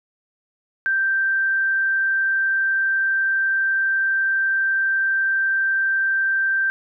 sine tone, 1568 Hz, G6, in tune, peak -17 dBFS, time 0.86-6.7 s, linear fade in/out 0 ms, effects none

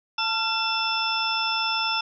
sine tone cluster, 889 / 1374 / 2676 / 3485 / 5310 Hz, A5 / F6 / E7 / A7 / E8, +18 / -29 / +25 / -17 / +12 cents, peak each -29 dBFS, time 0.18-2.01 s, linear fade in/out 5 ms, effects none

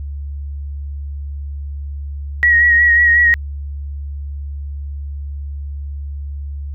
sine tone with vibrato, 1900 Hz, A#6, 33 cents sharp, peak -8 dBFS, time 2.43-3.34 s, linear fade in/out 0 ms, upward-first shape sine, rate 5.5 Hz, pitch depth 31 cents each way, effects added 71 Hz sine -23 dBFS peak until 6.74 s

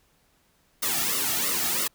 white noise with flanger, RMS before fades -26 dBFS, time 0.82-1.88 s, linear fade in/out 10 ms, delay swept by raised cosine 1.2 to 2 ms, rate 3 Hz, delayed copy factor -0.95, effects pink hiss -65 dBFS RMS until 1.94 s

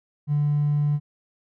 triangle tone with hard clipping, 146.83 Hz, D3, in tune, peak -19 dBFS, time 0.27-1 s, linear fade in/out 50 ms, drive 3 dB, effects none

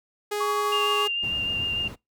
sawtooth tone, 415.3 Hz, G#4, in tune, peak -22 dBFS, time 0.31-1.08 s, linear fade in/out 10 ms
sine tone with tremolo, 1127 Hz, C#6, 28 cents sharp, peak -23 dBFS, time 0.4-1.06 s, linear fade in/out 10 ms, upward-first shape triangle, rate 12 Hz, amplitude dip 35%
sine tone with vibrato, 2800 Hz, F7, 4 cents sharp, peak -24 dBFS, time 0.72-1.88 s, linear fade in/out 5 ms, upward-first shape sine, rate 6.7 Hz, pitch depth 14 cents each way
brown noise, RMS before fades -31 dBFS, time 1.22-1.96 s, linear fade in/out 20 ms
effects noise-tail reverb RT60 0.2 s tail -24 dB re dry + high-pass 80 Hz 12 dB/octave

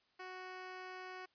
10% pulse tone, 370 Hz, F#4, in tune, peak -38 dBFS, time 0.19-1.26 s, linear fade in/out 10 ms, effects white hiss -75 dBFS RMS until 1.34 s + resampled to 11025 Hz

